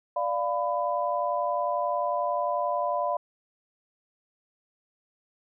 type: chord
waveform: sine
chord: B diminished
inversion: first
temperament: equal with one note detuned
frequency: 587.3 / 698.5 / 999.8 Hz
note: D5 / F5 / B5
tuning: 0 / 0 / +21 cents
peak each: -29 dBFS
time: 0.16-3.17 s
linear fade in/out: 5 ms
effects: none